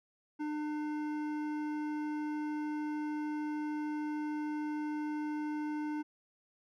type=tone with hard clipping; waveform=sine; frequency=301.1 Hz; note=D4; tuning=43 cents sharp; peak=-36 dBFS; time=0.39-6.03 s; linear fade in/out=20 ms; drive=12 dB; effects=none